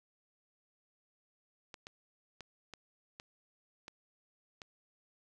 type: clicks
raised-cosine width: 0.2 ms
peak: -29 dBFS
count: 7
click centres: 1.742 / 1.869 / 2.407 / 2.737 / 3.199 / 3.881 / 4.618 s
effects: none